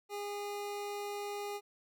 25% pulse tone, 408.9 Hz, G#4, 27 cents flat, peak -34 dBFS, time 0.09-1.61 s, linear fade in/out 50 ms, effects none

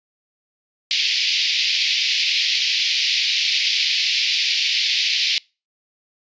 white band-pass noise, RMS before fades -20 dBFS, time 0.91-5.38 s, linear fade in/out 0 ms, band 2200 to 5100 Hz, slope 48 dB/octave, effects noise-tail reverb RT60 0.3 s tail -26 dB re dry + resampled to 16000 Hz

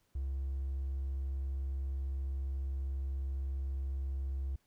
triangle tone with hard clipping, 67.3 Hz, C2, 49 cents sharp, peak -34 dBFS, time 0.15-4.56 s, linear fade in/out 5 ms, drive 4 dB, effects pink hiss -75 dBFS RMS until 4.66 s

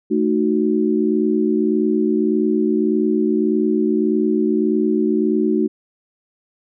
sine chord, D# diminished, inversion second, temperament equal with one note detuned, 220 / 308.3 / 370 Hz, A3 / D#4 / F#4, 0 / -16 / 0 cents, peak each -19 dBFS, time 0.1-5.68 s, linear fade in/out 20 ms, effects none

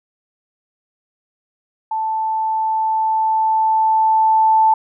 sine tone with level ramp, 880 Hz, A5, in tune, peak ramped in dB -18 to -9 dBFS, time 1.91-4.74 s, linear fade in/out 5 ms, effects none

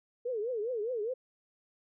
sine tone with vibrato, 460 Hz, A#4, 23 cents flat, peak -31 dBFS, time 0.25-1.14 s, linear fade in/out 10 ms, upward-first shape triangle, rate 4.9 Hz, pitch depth 230 cents each way, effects none

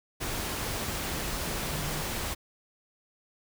sine tone in noise, 150.9 Hz, D3, 47 cents sharp, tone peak -38 dBFS, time 1.64-2.03 s, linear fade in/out 20 ms, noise pink, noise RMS -33 dBFS, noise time 0.2-2.35 s, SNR -8 dB, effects none

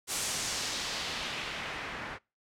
white noise with low-pass filter sweep, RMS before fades -36 dBFS, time 0.07-2.19 s, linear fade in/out 50 ms, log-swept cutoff 9300 to 1600 Hz, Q 1.2, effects noise-tail reverb RT60 0.3 s tail -26 dB re dry

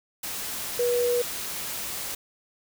sine tone in noise, 484.6 Hz, B4, 33 cents flat, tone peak -21 dBFS, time 0.79-1.22 s, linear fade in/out 5 ms, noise white, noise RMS -33 dBFS, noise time 0.23-2.15 s, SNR +9 dB, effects none

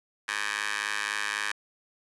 15% pulse tone with high-pass filter, 103.83 Hz, G#2, in tune, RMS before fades -31 dBFS, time 0.28-1.52 s, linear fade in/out 5 ms, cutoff 1600 Hz, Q 2.2, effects resampled to 24000 Hz

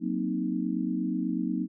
sine chord, C half-diminished seventh, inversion second, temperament equal, 185 / 233.1 / 261.6 / 311.1 Hz, Gb3 / Bb3 / C4 / Eb4, 0 / 0 / 0 / 0 cents, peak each -32 dBFS, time 0-1.68 s, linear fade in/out 50 ms, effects none

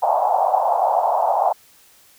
white band-pass noise, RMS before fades -18 dBFS, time 0.02-1.53 s, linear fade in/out 10 ms, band 650 to 870 Hz, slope 48 dB/octave, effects white hiss -52 dBFS RMS until 2.18 s

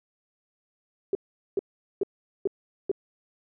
sine tone bursts, 392 Hz, G4, in tune, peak -21 dBFS, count 5, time 1.13-2.915 s, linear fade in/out 2 ms, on 21 ms, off 420 ms, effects none

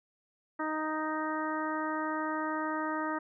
harmonic tone, 311.1 Hz, D#4, in tune, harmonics 1 / 2 / 3 / 4 / 5 / 6, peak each -35 / -39 / -37 / -37 / -41 / -42 dBFS, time 0.59-3.19 s, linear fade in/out 10 ms, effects none

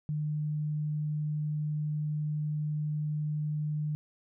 sine tone, 151 Hz, D3, 48 cents sharp, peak -29 dBFS, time 0.09-3.95 s, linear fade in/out 0 ms, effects none

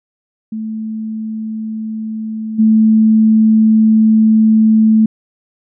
sine tone with level steps, 219.2 Hz, A3, 6 cents flat, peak -19 / -6 dBFS, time 0.52-5.06 s, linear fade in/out 5 ms, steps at 2.58 s, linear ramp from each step 20 ms, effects none

